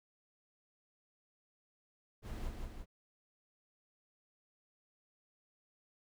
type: noise with echo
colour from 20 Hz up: brown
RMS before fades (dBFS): -42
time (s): 2.22-2.52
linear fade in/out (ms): 50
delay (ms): 170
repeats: 2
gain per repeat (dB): -3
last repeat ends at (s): 2.86
effects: none